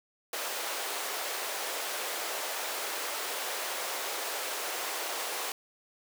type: high-pass noise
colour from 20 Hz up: pink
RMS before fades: -35 dBFS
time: 0.33-5.52 s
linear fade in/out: 2 ms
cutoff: 450 Hz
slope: 24 dB/octave
effects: none